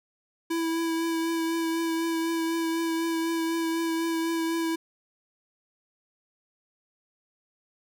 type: tone with vibrato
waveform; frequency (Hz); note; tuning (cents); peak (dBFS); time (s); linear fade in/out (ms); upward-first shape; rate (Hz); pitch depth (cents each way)
square; 329.6; E4; 0; -26; 0.5-4.76; 10; triangle; 4; 19
effects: none